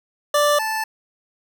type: tone pair in turn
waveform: 25% pulse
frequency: 587.3 / 877.5 Hz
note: D5 / A5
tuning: 0 / -5 cents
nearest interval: perfect fifth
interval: 695 cents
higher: second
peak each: -11 / -18 dBFS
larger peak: first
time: 0.34-0.59 / 0.59-0.84 s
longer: neither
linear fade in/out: 5 ms
effects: none